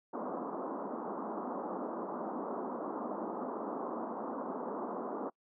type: band-pass noise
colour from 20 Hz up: pink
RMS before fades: -39 dBFS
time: 0.13-5.3 s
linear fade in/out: 10 ms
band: 210 to 1200 Hz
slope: 48 dB/octave
effects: noise-tail reverb RT60 0.1 s tail -25 dB re dry